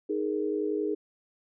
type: chord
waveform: sine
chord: D# suspended fourth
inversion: none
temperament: equal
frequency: 311.1 / 415.3 / 466.2 Hz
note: D#4 / G#4 / A#4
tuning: 0 / 0 / 0 cents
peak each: -31 / -29 / -35 dBFS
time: 0.09-0.95 s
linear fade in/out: 10 ms
effects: none